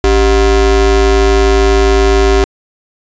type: ring-modulated tone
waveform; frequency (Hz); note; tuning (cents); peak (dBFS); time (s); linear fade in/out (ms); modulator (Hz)
square; 168.3; E3; +36; -4; 0.04-2.44; 0; 222
effects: resampled to 16000 Hz